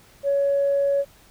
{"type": "tone", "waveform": "sine", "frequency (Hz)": 560, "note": "C#5", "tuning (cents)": 18, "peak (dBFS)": -17, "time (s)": [0.23, 1.05], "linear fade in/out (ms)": 50, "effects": ["tanh soft clip ceiling -13 dBFS", "pink hiss -53 dBFS RMS until 1.3 s"]}